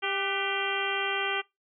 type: harmonic tone with a mistuned harmonic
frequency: 395.3 Hz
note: G4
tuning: 15 cents sharp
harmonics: 1 / 2 / 3 / 4 / 5 / 6 / 7 / 8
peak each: -35 / -35 / -35 / -35 / -35 / -35 / -35 / -35 dBFS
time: 0.02-1.42 s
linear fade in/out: 20 ms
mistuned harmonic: 4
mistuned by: -64 cents
effects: noise-tail reverb RT60 0.2 s tail -23 dB re dry